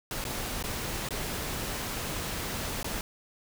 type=noise with dropouts; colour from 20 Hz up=pink; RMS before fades=-34 dBFS; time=0.11-3.01 s; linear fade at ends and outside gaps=1 ms; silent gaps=0.241-0.251 / 0.626-0.639 / 1.088-1.107 / 2.83-2.844 s; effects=none